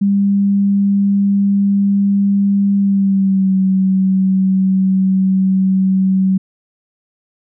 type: tone with pitch glide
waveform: sine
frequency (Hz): 199.4 to 189.85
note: G3 to F#3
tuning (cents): +30 to +45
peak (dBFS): -10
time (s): 0.01-6.38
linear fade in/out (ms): 10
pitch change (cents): -85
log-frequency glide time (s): 2.76-3.55
effects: none